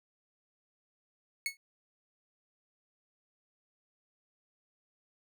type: tone with exponential decay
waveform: sawtooth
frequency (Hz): 2200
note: C#7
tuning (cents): -14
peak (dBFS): -24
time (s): 1.46-1.57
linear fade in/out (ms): 1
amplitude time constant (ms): 23
effects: none